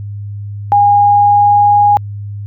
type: tone with pitch glide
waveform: sine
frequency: 816 to 822.6 Hz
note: G#5 to G#5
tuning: -31 to -17 cents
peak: -5 dBFS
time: 0.72-1.97 s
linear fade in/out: 0 ms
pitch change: +14 cents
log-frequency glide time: 0.83-1.77 s
effects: added 102 Hz sine -21 dBFS peak until 2.46 s